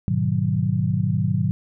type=chord; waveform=sine; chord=G# minor seventh; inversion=none; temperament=equal with one note detuned; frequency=103.83 / 123.47 / 152.63 / 185 Hz; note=G#2 / B2 / D#3 / F#3; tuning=0 / 0 / -33 / 0 cents; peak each=-24 dBFS; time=0.08-1.51 s; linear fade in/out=0 ms; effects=none